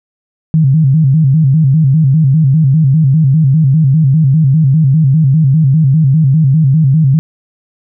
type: tone with vibrato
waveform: sine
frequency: 146 Hz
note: D3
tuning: 10 cents flat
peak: -5 dBFS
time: 0.54-7.19 s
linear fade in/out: 0 ms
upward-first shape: square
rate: 5 Hz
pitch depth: 150 cents each way
effects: none